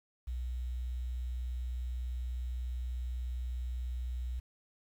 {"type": "tone with quantisation", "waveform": "sine", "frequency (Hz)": 61.7, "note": "B1", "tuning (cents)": -1, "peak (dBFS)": -34, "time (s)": [0.27, 4.4], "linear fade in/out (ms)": 10, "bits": 10, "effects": []}